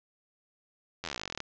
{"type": "slowing click train", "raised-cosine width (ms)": 0.2, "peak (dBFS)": -18, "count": 21, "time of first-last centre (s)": [1.04, 1.404], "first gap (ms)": 11, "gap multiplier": 1.05, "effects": ["resampled to 16000 Hz", "10-bit"]}